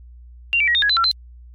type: tone with pitch steps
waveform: sine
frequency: 2769 / 2318 / 1904 / 3667 / 1666 / 4022 / 1356 / 4083 Hz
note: F7 / D7 / A#6 / A#7 / G#6 / B7 / E6 / C8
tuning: -15 / -23 / +36 / -29 / +5 / +31 / +49 / -43 cents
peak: -14 dBFS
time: 0.53-1.114 s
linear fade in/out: 0 ms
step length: 73 ms
effects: added 60 Hz sine -39 dBFS peak until 1.54 s + MP3 96 kbps